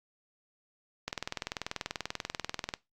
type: click train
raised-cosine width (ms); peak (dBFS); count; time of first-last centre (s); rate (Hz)
0.2; -16; 35; 1.08-2.739; 20.5
effects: noise-tail reverb RT60 0.2 s tail -20 dB re dry + Opus 48 kbps